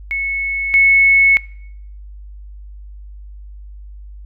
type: tone pair in turn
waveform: sine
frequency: 2200 / 2200 Hz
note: C#7 / C#7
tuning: -14 / -14 cents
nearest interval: unison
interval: 0 cents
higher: neither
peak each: -17 / -7 dBFS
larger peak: second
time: 0.11-0.74 / 0.74-1.37 s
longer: neither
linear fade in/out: 0 ms
effects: noise-tail reverb RT60 0.7 s tail -23 dB re dry + added 50 Hz sine -32 dBFS peak until 4.25 s